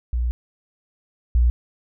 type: tone pair in turn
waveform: sine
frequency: 60.2 / 59.93 Hz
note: B1 / A#1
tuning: -44 / +49 cents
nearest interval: unison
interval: 7 cents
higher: first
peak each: -19 / -13 dBFS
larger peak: second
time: 0.13-0.31 / 1.35-1.5 s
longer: first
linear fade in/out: 0 ms
effects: none